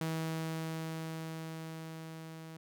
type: tone with level ramp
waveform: sawtooth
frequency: 161.1 Hz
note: E3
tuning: 39 cents flat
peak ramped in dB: -29 to -42 dBFS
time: 0.01-2.57 s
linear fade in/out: 2 ms
effects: none